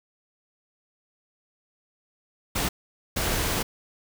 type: noise bursts at uneven times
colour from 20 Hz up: pink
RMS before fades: -26 dBFS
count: 2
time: 2.55-2.69 / 3.16-3.63 s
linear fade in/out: 10 ms
effects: none